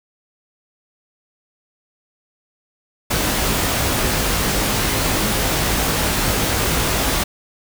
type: noise with comb filter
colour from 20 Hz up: pink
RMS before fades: -19 dBFS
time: 3.1-7.24 s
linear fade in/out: 10 ms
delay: 19 ms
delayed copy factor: +0.5
effects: none